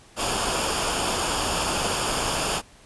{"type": "noise with comb filter", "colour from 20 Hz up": "pink", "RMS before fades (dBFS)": -25, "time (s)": [0.16, 2.62], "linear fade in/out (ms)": 50, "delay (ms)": 0.5, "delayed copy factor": -0.6, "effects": ["pink hiss -52 dBFS RMS until 2.85 s", "resampled to 24000 Hz"]}